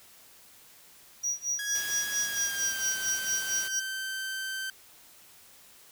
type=tone with tremolo; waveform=triangle; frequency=5780 Hz; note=F#8; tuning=41 cents flat; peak=-25 dBFS; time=1.23-3.8 s; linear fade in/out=10 ms; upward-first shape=sine; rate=4.4 Hz; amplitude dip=95%
type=tone with pitch glide; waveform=sawtooth; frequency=1661.2 to 1550 Hz; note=G#6 to G6; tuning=0 to -20 cents; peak=-29 dBFS; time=1.59-4.7 s; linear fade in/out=2 ms; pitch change=-120 cents; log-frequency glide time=2.22-2.89 s
type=noise; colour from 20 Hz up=white; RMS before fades=-40 dBFS; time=1.75-3.68 s; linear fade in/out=0 ms
effects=white hiss -55 dBFS RMS until 5.91 s